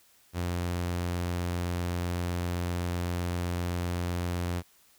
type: tone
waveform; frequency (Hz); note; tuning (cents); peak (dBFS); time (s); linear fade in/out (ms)
sawtooth; 87.8; F2; +10; -25; 0.33-4.63; 50
effects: white hiss -62 dBFS RMS until 4.98 s